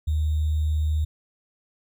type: tone with sample-and-hold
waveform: sine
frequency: 77 Hz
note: D#2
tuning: 17 cents flat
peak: -20 dBFS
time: 0.07-1.05 s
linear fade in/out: 10 ms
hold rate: 3675 Hz
effects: none